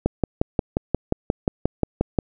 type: click train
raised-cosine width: 2 ms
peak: -5 dBFS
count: 13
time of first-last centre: 0.06-2.188 s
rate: 5.64 Hz
effects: none